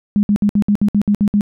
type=tone bursts; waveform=sine; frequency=205.6 Hz; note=G#3; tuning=17 cents flat; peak=-10 dBFS; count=10; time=0.16-1.409 s; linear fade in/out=0 ms; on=70 ms; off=61 ms; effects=none